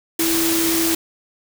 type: tone in noise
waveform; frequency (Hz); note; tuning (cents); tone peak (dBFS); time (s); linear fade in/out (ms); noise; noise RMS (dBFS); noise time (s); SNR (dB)
sine; 329.6; E4; 0; -19; 0.19-0.95; 5; white; -21; 0.19-0.95; -1
effects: none